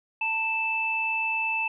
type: tone pair together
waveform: sine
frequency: 894.9 / 2637 Hz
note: A5 / E7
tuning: +29 / 0 cents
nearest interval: octave + perfect fifth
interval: 1871 cents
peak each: -31 / -25 dBFS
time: 0.21-1.68 s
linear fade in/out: 5 ms
effects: none